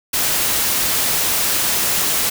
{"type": "noise", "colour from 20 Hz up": "white", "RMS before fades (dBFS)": -18, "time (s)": [0.13, 2.3], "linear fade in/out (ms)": 10, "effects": []}